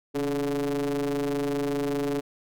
square ring-modulated tone, 73.3 Hz, D2, 3 cents flat, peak -23 dBFS, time 0.14-2.21 s, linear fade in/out 20 ms, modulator 354 Hz, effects none

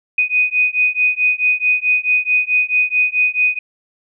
sine beating tone pair, 2489 / 2493.6 Hz, D#7 / D#7, 0 / +3 cents, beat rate 4.6 Hz, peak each -16 dBFS, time 0.18-3.59 s, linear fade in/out 5 ms, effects none

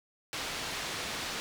white low-pass noise, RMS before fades -37 dBFS, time 0.33-1.4 s, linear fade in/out 0 ms, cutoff 4500 Hz, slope 12 dB/octave, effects none

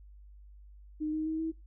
sine tone with pitch steps, 306.8 / 312 / 317.3 / 322.6 Hz, D#4 / D#4 / D#4 / E4, -24 / +5 / +34 / -37 cents, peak -30 dBFS, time 1-1.52 s, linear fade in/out 20 ms, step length 130 ms, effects noise-tail reverb RT60 0.2 s tail -20 dB re dry + added 50 Hz sine -50 dBFS peak until 1.66 s

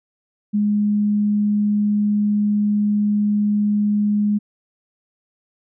sine tone, 207.7 Hz, G#3, in tune, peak -15 dBFS, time 0.53-4.39 s, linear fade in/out 20 ms, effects none

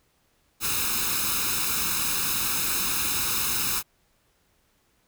white noise with comb filter, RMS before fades -26 dBFS, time 0.6-3.83 s, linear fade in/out 50 ms, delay 0.77 ms, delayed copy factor +0.75, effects pink hiss -67 dBFS RMS until 5.07 s

